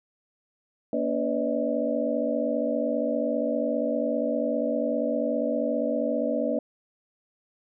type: tone cluster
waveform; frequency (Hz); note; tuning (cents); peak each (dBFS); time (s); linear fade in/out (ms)
sine; 236.4 / 286.5 / 499.5 / 577 / 632; A#3 / D4 / B4 / D5 / D#5; +24 / -43 / +20 / -31 / +27; -30; 0.93-6.59; 2
effects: none